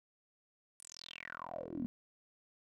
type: tone with band-pass filter sweep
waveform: 10% pulse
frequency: 42.1 Hz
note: E1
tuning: 37 cents sharp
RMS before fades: -45 dBFS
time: 0.8-1.86 s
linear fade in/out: 0 ms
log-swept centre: 9700 to 220 Hz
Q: 9.5
effects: none